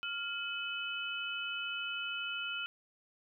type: tone cluster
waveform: sine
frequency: 1396 / 2567 / 3000 Hz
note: F6 / E7 / F#7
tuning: -1 / -47 / +23 cents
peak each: -40 / -40 / -40 dBFS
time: 0.03-2.66 s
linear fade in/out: 0 ms
effects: none